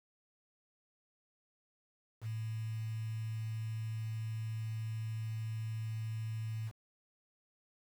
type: tone with quantisation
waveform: sine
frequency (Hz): 110.8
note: A2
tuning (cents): +13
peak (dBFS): -36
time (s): 2.21-6.72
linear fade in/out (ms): 50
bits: 9
effects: none